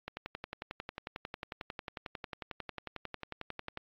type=click train; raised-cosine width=0.3 ms; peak=-22 dBFS; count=42; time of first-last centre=0.08-3.774 s; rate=11.1 Hz; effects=low-pass 4000 Hz 12 dB/octave + AAC 32 kbps